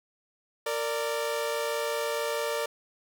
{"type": "tone pair together", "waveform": "sawtooth", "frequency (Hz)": [460.9, 587.3], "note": ["A#4", "D5"], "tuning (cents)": [-20, 0], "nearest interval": "major third", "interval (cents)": 420, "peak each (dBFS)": -27, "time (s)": [0.66, 2.66], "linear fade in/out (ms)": 5, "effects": []}